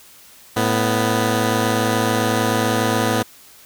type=tone pair together; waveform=10% pulse; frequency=110.2 / 247.4 Hz; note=A2 / B3; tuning=+3 / +3 cents; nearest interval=octave + major second; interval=1400 cents; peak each=-11 dBFS; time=0.56-3.23 s; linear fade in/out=10 ms; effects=white hiss -46 dBFS RMS until 3.65 s